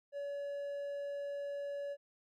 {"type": "tone", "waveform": "triangle", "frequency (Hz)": 568, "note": "C#5", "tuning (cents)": 42, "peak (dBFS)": -36, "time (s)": [0.12, 1.97], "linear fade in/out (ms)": 50, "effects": []}